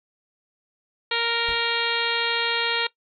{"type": "harmonic tone", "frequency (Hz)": 466.2, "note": "A#4", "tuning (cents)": 0, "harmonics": [1, 2, 3, 4, 5, 6, 7, 8, 9], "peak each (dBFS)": [-30, -30, -30, -30, -30, -30, -30, -30, -30], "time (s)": [1.11, 2.87], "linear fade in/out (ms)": 5}
{"type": "noise with exponential decay", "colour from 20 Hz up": "brown", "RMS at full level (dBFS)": -34, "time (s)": [1.48, 1.68], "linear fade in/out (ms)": 2, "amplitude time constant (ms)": 42}
{"effects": ["noise-tail reverb RT60 0.1 s tail -20 dB re dry", "MP3 96 kbps"]}